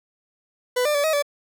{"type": "tone with pitch steps", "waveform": "40% pulse", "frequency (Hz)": [497.4, 596, 575, 632, 577], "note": ["B4", "D5", "D5", "D#5", "D5"], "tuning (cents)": [12, 25, -37, 27, -31], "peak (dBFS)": -18, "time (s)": [0.76, 1.225], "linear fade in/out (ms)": 10, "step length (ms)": 93, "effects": []}